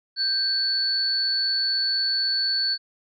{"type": "tone pair together", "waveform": "sine", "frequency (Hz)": [1568, 4442], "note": ["G6", "C#8"], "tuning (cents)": [0, 3], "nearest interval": "octave + tritone", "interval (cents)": 1803, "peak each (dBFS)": [-32, -21], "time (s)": [0.16, 2.78], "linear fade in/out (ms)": 50, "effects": []}